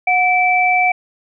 sine tone pair together, 730.8 / 2320 Hz, F#5 / D7, -22 / -22 cents, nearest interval octave + minor sixth, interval 2000 cents, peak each -14 dBFS, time 0.07-0.92 s, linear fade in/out 5 ms, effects none

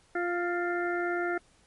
harmonic tone with a mistuned harmonic, 349.2 Hz, F4, in tune, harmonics 1 / 2 / 4 / 5 / 6, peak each -30 / -34 / -33 / -39 / -42 dBFS, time 0.15-1.38 s, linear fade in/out 5 ms, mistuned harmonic 5, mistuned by +30 cents, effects pink hiss -63 dBFS RMS until 1.66 s + MP3 48 kbps

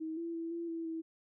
sine tone with pitch steps, 318.3 / 335.6 / 330.8 / 338.3 / 330.3 / 325 Hz, D#4 / E4 / E4 / E4 / E4 / E4, +39 / +31 / +6 / +45 / +4 / -24 cents, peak -36 dBFS, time 0-1.02 s, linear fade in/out 20 ms, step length 170 ms, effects none

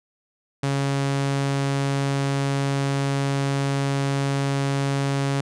sawtooth tone, 138.59 Hz, C#3, in tune, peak -17 dBFS, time 0.63-5.41 s, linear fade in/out 5 ms, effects resampled to 22050 Hz

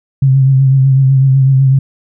sine tone with vibrato, 134 Hz, C3, 42 cents sharp, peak -5 dBFS, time 0.22-1.79 s, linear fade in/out 5 ms, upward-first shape triangle, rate 8 Hz, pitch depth 44 cents each way, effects none

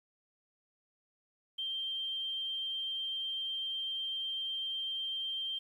sine tone, 3156 Hz, G7, 11 cents sharp, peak -34 dBFS, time 1.58-5.59 s, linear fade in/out 10 ms, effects 11-bit

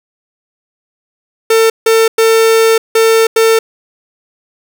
45% pulse tone bursts at uneven times, 450 Hz, A4, 39 cents sharp, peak -6 dBFS, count 5, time 1.5-1.7 / 1.86-2.08 / 2.18-2.78 / 2.95-3.27 / 3.36-3.59 s, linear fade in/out 5 ms, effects none

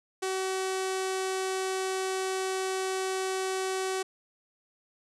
sawtooth tone with low-pass filter, 378.6 Hz, F#4, 40 cents sharp, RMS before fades -31 dBFS, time 0.22-4.03 s, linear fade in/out 10 ms, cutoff 8700 Hz, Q 1.8, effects none

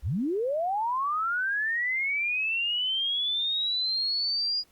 sine linear sweep, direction up, 43.11 to 4899 Hz, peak -25 dBFS, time 0.02-4.64 s, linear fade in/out 50 ms, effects pink hiss -63 dBFS RMS until 4.71 s + Opus 48 kbps

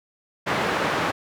white band-pass noise, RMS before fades -24 dBFS, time 0.46-1.12 s, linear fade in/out 20 ms, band 130 to 1500 Hz, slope 12 dB/octave, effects none

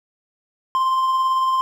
triangle tone with tremolo, 1046.5 Hz, C6, in tune, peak -13 dBFS, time 0.75-1.61 s, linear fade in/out 0 ms, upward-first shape triangle, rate 18 Hz, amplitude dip 30%, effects none

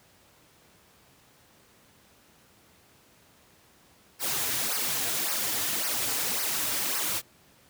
white noise with flanger, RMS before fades -29 dBFS, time 4.19-7.22 s, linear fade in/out 50 ms, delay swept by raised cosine 0.27 to 5.67 ms, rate 1.8 Hz, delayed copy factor -0.8, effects pink hiss -59 dBFS RMS until 7.69 s + high-pass 80 Hz 12 dB/octave

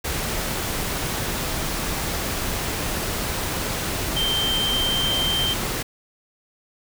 sine tone in noise, 3136 Hz, G7, in tune, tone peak -21 dBFS, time 4.16-5.54 s, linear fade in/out 10 ms, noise pink, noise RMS -26 dBFS, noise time 0.04-5.83 s, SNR +2 dB, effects none

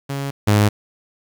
sawtooth tone pair in turn, 139 / 104.13 Hz, C#3 / G#2, +5 / +5 cents, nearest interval perfect fourth, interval 500 cents, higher first, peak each -19 / -8 dBFS, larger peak second, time 0.09-0.31 / 0.47-0.69 s, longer neither, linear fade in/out 10 ms, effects 8-bit

